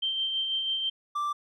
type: tone with tremolo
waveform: sine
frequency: 3136 Hz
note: G7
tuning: in tune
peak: -25 dBFS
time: 0.02-0.9 s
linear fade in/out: 10 ms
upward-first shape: sine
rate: 6.1 Hz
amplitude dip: 35%
type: tone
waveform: triangle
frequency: 1174.7 Hz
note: D6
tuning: in tune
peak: -25 dBFS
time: 1.15-1.33 s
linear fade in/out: 10 ms
effects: none